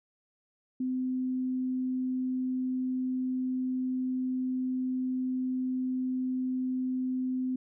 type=tone; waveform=sine; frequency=256.3 Hz; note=C4; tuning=36 cents flat; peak=-28 dBFS; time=0.8-7.56 s; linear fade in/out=5 ms; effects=none